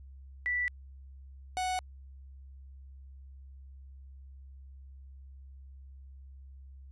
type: tone pair in turn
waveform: sine / 45% pulse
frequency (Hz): 1967 / 739.6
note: B6 / F#5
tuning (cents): -7 / -1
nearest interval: octave + perfect fourth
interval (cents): 1694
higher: first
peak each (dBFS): -28 / -30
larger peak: first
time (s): 0.46-0.68 / 1.57-1.79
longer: neither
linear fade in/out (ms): 0
effects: added 67 Hz sine -47 dBFS peak until 6.91 s + resampled to 24000 Hz